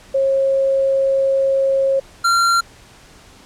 sine / square tone pair in turn, 541 / 1375.5 Hz, C#5 / F6, -42 / -27 cents, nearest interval octave + major third, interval 1615 cents, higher second, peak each -13 dBFS, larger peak neither, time 0.14-2 / 2.24-2.61 s, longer first, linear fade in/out 10 ms, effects pink hiss -45 dBFS RMS until 3.45 s + low-pass 9000 Hz 12 dB/octave

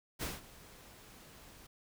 pink noise with ADSR envelope, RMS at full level -37 dBFS, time 0.19-1.67 s, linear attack 34 ms, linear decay 180 ms, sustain -19 dB, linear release 8 ms, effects none

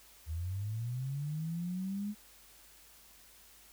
sine linear sweep, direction up, 75.6 to 211.3 Hz, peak -34 dBFS, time 0.26-2.15 s, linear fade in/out 50 ms, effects added 50 Hz sine -68 dBFS peak until 3.72 s + white hiss -59 dBFS RMS until 3.72 s

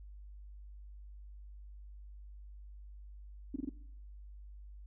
sine tone bursts, 274.7 Hz, C#4, 16 cents flat, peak -33 dBFS, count 4, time 3.54-3.693 s, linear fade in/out 5 ms, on 21 ms, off 23 ms, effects noise-tail reverb RT60 0.7 s tail -20 dB re dry + added 50 Hz sine -48 dBFS peak until 4.86 s

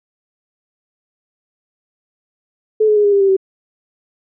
sine tone with pitch steps, 432.7 / 424 / 415.6 / 407.2 / 399.1 / 391.1 / 383.3 Hz, A4 / G#4 / G#4 / G#4 / G4 / G4 / G4, -29 / +36 / +1 / -34 / +31 / -4 / -39 cents, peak -9 dBFS, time 2.8-3.367 s, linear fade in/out 10 ms, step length 81 ms, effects none

